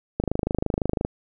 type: click train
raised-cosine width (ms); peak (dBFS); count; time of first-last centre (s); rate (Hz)
2; -9; 23; 0.2-1.049; 25.9
effects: none